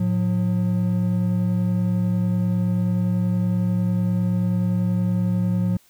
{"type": "tone pair together", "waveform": "triangle", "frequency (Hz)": [110, 179.7], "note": ["A2", "F3"], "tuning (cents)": [0, 50], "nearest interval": "minor sixth", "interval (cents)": 850, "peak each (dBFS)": [-21, -18], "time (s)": [0, 5.77], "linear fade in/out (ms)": 5, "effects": ["white hiss -57 dBFS RMS until 5.89 s"]}